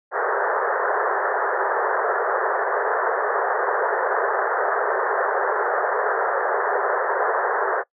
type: band-pass noise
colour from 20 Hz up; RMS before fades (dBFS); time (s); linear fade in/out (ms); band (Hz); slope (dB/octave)
pink; -22; 0.11-7.84; 50; 390 to 1800; 96
effects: noise-tail reverb RT60 0.1 s tail -22 dB re dry